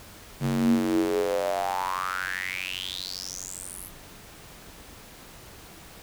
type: tone with high-pass filter sweep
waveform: square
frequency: 46.25 Hz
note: F#1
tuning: in tune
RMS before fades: -28 dBFS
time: 0.4-3.91 s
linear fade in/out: 50 ms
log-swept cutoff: 160 to 12000 Hz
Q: 7.9
effects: pink hiss -47 dBFS RMS until 6.02 s